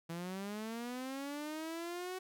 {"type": "linear sweep", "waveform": "sawtooth", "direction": "up", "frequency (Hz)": [164.1, 374.8], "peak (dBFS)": -36, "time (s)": [0.09, 2.19], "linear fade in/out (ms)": 10, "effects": []}